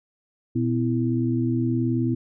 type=tone cluster; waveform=sine; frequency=120.2 / 251.7 / 330.7 Hz; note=B2 / B3 / E4; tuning=-46 / +33 / +6 cents; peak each=-24 / -24 / -26 dBFS; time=0.55-2.15 s; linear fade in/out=10 ms; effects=none